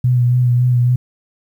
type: tone with vibrato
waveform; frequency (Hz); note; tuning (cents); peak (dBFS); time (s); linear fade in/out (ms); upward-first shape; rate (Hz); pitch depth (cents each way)
sine; 123.47; B2; 0; -10; 0.04-0.96; 5; sine; 3.6; 27
effects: 8-bit